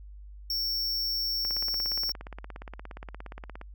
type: tone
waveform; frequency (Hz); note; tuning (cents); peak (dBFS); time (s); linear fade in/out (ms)
square; 5460; F8; -40; -28; 0.5-2.12; 2
type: click train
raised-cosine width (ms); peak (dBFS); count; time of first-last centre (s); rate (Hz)
0.5; -26; 38; 1.45-3.614; 17.1
effects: added 50 Hz sine -43 dBFS peak until 3.74 s